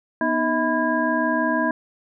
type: tone cluster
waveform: sine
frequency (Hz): 244.2 / 310.4 / 644 / 993 / 1632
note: B3 / D#4 / E5 / B5 / G#6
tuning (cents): -19 / -4 / -41 / +9 / -31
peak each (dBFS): -25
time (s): 0.21-1.71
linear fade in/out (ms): 2
effects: none